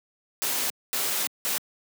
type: noise bursts at uneven times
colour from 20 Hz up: white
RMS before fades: -27 dBFS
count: 3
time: 0.42-0.7 / 0.93-1.27 / 1.45-1.58 s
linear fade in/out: 0 ms
effects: high-pass 200 Hz 12 dB/octave